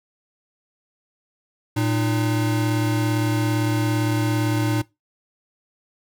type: tone pair together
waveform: square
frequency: 113.98 / 304.3 Hz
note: A#2 / D#4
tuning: -38 / -38 cents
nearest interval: octave + perfect fourth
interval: 1700 cents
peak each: -22 / -24 dBFS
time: 1.76-4.82 s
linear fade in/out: 10 ms
effects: noise-tail reverb RT60 0.2 s tail -20 dB re dry